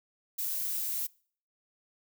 violet noise, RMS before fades -33 dBFS, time 0.38-1.07 s, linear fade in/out 10 ms, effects noise-tail reverb RT60 0.5 s tail -25 dB re dry

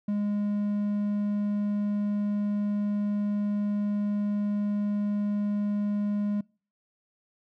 triangle tone, 206 Hz, G#3, 14 cents flat, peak -23 dBFS, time 0.08-6.41 s, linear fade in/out 5 ms, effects noise-tail reverb RT60 0.4 s tail -26 dB re dry

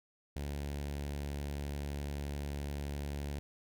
sawtooth tone with notch filter, 71.6 Hz, D2, 43 cents flat, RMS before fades -39 dBFS, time 0.36-3.39 s, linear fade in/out 0 ms, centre 1200 Hz, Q 1.8, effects none

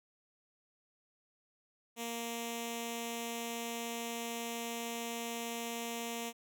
5% pulse tone with notch filter, 233.1 Hz, A#3, in tune, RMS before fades -40 dBFS, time 1.96-6.33 s, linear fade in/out 50 ms, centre 1500 Hz, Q 0.72, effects none

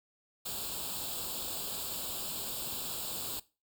white noise with comb filter, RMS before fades -38 dBFS, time 0.45-3.4 s, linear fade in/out 10 ms, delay 0.25 ms, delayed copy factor +0.85, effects noise-tail reverb RT60 0.3 s tail -20 dB re dry

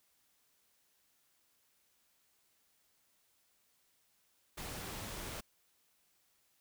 pink noise, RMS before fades -44 dBFS, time 4.57-5.41 s, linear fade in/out 10 ms, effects white hiss -74 dBFS RMS until 6.6 s

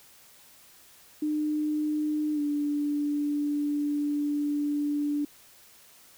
sine tone with pitch glide, 302.6 to 292.3 Hz, D#4 to D4, -48 to -8 cents, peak -25 dBFS, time 1.22-5.25 s, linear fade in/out 5 ms, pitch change -60 cents, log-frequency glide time 2.34-2.4 s, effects white hiss -55 dBFS RMS until 6.17 s

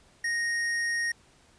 sine tone with hard clipping, 1864.7 Hz, A#6, in tune, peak -28 dBFS, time 0.24-1.12 s, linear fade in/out 5 ms, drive 14 dB, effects pink hiss -60 dBFS RMS until 1.58 s + resampled to 22050 Hz

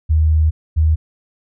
sine tone pair in turn, 78.3 / 78.64 Hz, D#2 / D#2, +11 / +19 cents, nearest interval unison, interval 8 cents, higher second, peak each -10 dBFS, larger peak neither, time 0.09-0.51 / 0.76-0.96 s, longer first, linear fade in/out 20 ms, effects none

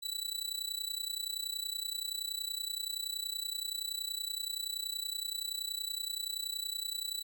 sawtooth tone with amplitude modulation, 3951 Hz, B7, in tune, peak -29 dBFS, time 0.02-7.23 s, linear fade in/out 20 ms, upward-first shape sine, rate 30.6 Hz, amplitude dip 85%, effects none

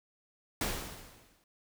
pink noise with exponential decay, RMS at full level -31 dBFS, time 0.61-1.44 s, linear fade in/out 2 ms, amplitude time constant 180 ms, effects none

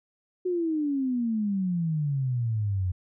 sine exponential sweep, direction down, 370 to 89 Hz, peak -24 dBFS, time 0.45-2.92 s, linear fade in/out 10 ms, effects none

